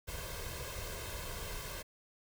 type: noise with comb filter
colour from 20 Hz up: pink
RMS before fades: -42 dBFS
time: 0.07-1.83 s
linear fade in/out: 20 ms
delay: 1.9 ms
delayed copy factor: +0.7
effects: none